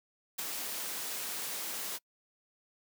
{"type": "noise with ADSR envelope", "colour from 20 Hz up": "white", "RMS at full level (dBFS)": -33, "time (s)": [0.38, 1.99], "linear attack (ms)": 14, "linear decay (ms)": 6, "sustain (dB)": -5, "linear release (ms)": 35, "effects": ["noise-tail reverb RT60 0.1 s tail -26 dB re dry", "high-pass 200 Hz 12 dB/octave"]}